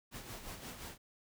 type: noise with tremolo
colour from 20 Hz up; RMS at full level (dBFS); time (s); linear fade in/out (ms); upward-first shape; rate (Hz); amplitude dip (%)
pink; -45; 0.11-0.98; 50; sine; 5.7; 55
effects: none